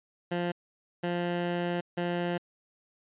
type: tone bursts at uneven times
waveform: 15% pulse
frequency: 174.61 Hz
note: F3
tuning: in tune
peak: -22 dBFS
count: 3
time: 0.31-0.52 / 1.03-1.81 / 1.97-2.38 s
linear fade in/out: 10 ms
effects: resampled to 8000 Hz